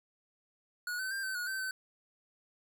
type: tone with pitch steps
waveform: square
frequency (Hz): 1456 / 1527 / 1588 / 1536 / 1452 / 1546 / 1528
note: F#6 / G6 / G6 / G6 / F#6 / G6 / G6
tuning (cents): -28 / -46 / +22 / -36 / -33 / -24 / -45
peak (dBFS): -35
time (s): 0.87-1.71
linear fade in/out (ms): 2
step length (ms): 120
effects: none